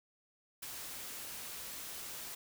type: noise with ADSR envelope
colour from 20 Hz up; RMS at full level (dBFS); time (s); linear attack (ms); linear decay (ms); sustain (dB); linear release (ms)
white; -42; 0.62-2.35; 10; 14; -3; 6
effects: none